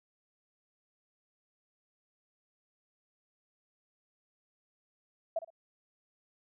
sine tone with echo, 659.3 Hz, E5, in tune, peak -28 dBFS, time 5.36-5.39 s, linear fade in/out 5 ms, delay 57 ms, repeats 2, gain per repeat -13 dB, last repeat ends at 5.504 s, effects none

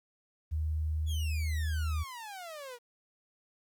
sine tone, 77.7 Hz, D#2, 2 cents flat, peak -29 dBFS, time 0.51-2.04 s, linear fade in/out 20 ms
sawtooth exponential sweep, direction down, 3456 to 466 Hz, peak -38 dBFS, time 1.06-2.79 s, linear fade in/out 50 ms
effects 11-bit

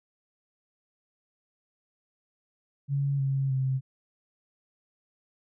sine tone with pitch steps, 140 / 136.01 / 132.14 Hz, C#3 / C#3 / C3, +18 / -33 / +17 cents, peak -24 dBFS, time 2.88-3.81 s, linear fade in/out 50 ms, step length 310 ms, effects none

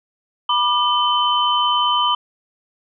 sine tone cluster, 977 / 1195 / 3055 Hz, B5 / D6 / G7, -19 / +30 / -45 cents, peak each -19 dBFS, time 0.49-2.15 s, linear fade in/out 5 ms, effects none

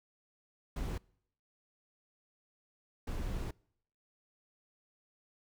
brown noise bursts at uneven times, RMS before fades -37 dBFS, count 2, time 0.76-0.98 / 3.07-3.51 s, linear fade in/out 5 ms, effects noise-tail reverb RT60 0.7 s tail -26 dB re dry

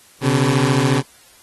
20% pulse beating tone pair, 127.6 / 141.6 Hz, C3 / C#3, -43 / +37 cents, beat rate 14 Hz, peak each -12 dBFS, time 0.21-1.03 s, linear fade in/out 50 ms, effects white hiss -49 dBFS RMS until 1.42 s + AAC 32 kbps

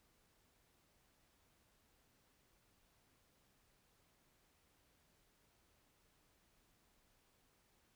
silence, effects pink hiss -75 dBFS RMS until 7.95 s

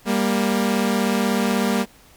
sawtooth tone pair together, 198.21 / 234.5 Hz, G3 / A#3, +19 / +11 cents, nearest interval minor third, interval 292 cents, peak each -17 dBFS, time 0.05-1.86 s, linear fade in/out 50 ms, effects pink hiss -51 dBFS RMS until 2.16 s

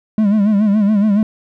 triangle tone with vibrato, 207.7 Hz, G#3, in tune, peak -8 dBFS, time 0.18-1.23 s, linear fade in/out 2 ms, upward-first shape sine, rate 7.1 Hz, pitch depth 93 cents each way, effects none

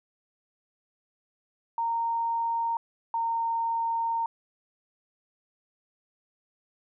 sine tone pair in turn, 924 / 918.7 Hz, A#5 / A#5, -16 / -25 cents, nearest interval unison, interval 9 cents, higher first, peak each -25 dBFS, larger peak neither, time 1.78-2.77 / 3.14-4.26 s, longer second, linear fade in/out 2 ms, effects none

